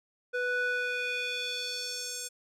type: tone with band-pass filter sweep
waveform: square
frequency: 493.9 Hz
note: B4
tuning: in tune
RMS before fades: -33 dBFS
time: 0.33-2.29 s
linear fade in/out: 20 ms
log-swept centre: 1100 to 7900 Hz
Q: 2.3
effects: none